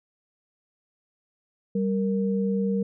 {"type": "tone pair together", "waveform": "sine", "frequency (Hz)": [195.36, 465.3], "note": ["G3", "A#4"], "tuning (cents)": [-6, -3], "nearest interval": "octave + minor third", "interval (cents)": 1503, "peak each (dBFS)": [-23, -28], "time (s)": [1.75, 2.83], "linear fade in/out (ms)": 5, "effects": []}